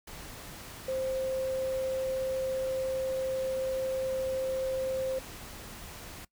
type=tone in noise; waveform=sine; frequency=525 Hz; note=C5; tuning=6 cents sharp; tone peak=-29 dBFS; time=0.88-5.19 s; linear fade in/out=5 ms; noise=pink; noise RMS=-45 dBFS; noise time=0.07-6.25 s; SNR=+13 dB; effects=noise-tail reverb RT60 0.1 s tail -20 dB re dry